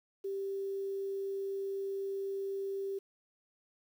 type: tone with quantisation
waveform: sine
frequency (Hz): 392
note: G4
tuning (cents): 0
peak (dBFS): -34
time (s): 0.24-2.99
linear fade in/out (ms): 10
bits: 10
effects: none